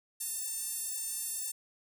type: tone with high-pass filter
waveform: sawtooth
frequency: 898 Hz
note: A5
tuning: 35 cents sharp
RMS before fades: -37 dBFS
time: 0.2-1.52 s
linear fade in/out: 10 ms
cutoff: 8800 Hz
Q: 2.1
effects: none